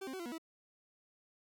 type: tone with pitch steps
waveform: 40% pulse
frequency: 386.4 / 264 / 377.5 / 341.3 / 241 / 325.3 Hz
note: G4 / C4 / F#4 / F4 / B3 / E4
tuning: -25 / +16 / +35 / -40 / -42 / -23 cents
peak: -40 dBFS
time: 0.01-0.382 s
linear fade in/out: 10 ms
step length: 62 ms
effects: none